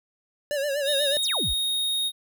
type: tone with vibrato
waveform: square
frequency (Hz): 568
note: C#5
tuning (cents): +42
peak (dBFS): -25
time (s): 0.51-1.17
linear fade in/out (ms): 0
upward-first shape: sine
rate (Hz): 8.2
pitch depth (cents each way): 80
type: tone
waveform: square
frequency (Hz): 3729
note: A#7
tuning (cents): 0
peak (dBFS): -24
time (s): 0.84-2.12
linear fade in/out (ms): 50
type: exponential sweep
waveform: sine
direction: down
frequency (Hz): 9830 to 36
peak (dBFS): -29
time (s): 1.22-1.54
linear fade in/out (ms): 10
effects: none